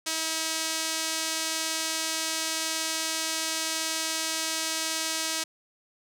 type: tone with band-pass filter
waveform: sawtooth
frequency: 320.9 Hz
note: E4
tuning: 46 cents flat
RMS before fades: -30 dBFS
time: 0.06-5.44 s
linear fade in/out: 10 ms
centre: 6500 Hz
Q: 0.94
effects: none